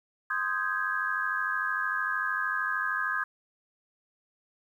sine chord, Ab major seventh, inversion first, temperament equal, 1046.5 / 1244.5 / 1568 / 1661.2 Hz, C6 / Eb6 / G6 / Ab6, 0 / 0 / 0 / 0 cents, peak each -36 / -33 / -32 / -31 dBFS, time 0.3-3.24 s, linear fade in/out 5 ms, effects 10-bit

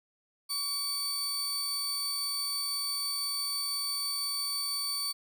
sawtooth tone pair together, 1133 / 4538 Hz, C#6 / C#8, +37 / +40 cents, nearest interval 2 octaves, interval 2403 cents, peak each -40 / -28 dBFS, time 0.49-5.13 s, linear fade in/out 20 ms, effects none

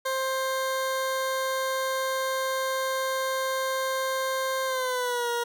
20% pulse tone with pitch glide, 527 to 475 Hz, C5 to A#4, +12 to +33 cents, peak -21 dBFS, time 0.05-5.44 s, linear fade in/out 10 ms, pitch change -179 cents, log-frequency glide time 4.66-5.29 s, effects none

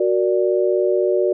sine chord, Gb augmented, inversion none, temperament equal, 370 / 466.2 / 587.3 Hz, Gb4 / Bb4 / D5, 0 / 0 / 0 cents, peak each -17 / -22 / -20 dBFS, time 0-1.33 s, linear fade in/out 5 ms, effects none

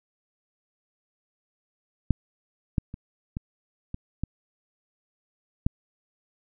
clicks, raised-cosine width 5 ms, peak -7 / -10 / -24 / -18 / -20 / -15 / -9 dBFS, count 7, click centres 2.107 / 2.782 / 2.941 / 3.369 / 3.944 / 4.236 / 5.665 s, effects none

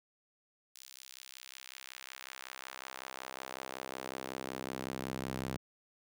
sawtooth tone with high-pass filter sweep, 65.41 Hz, C2, in tune, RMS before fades -44 dBFS, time 0.75-5.57 s, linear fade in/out 5 ms, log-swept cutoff 5000 to 140 Hz, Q 0.87, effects none

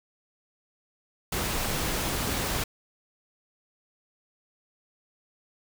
pink noise, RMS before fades -29 dBFS, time 1.32-2.64 s, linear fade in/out 5 ms, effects none

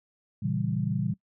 sine chord, A# diminished seventh, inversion none, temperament equal, 116.54 / 138.59 / 164.81 / 196 Hz, A#2 / C#3 / E3 / G3, 0 / 0 / 0 / 0 cents, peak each -31 dBFS, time 0.42-1.14 s, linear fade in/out 10 ms, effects noise-tail reverb RT60 0.1 s tail -22 dB re dry

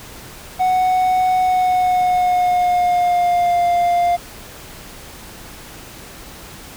triangle tone with pitch glide, 740 to 699.7 Hz, F#5 to F5, 0 to +3 cents, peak -11 dBFS, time 0.59-4.17 s, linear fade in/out 20 ms, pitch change -97 cents, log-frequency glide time 1.39-3.61 s, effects pink hiss -37 dBFS RMS until 6.76 s

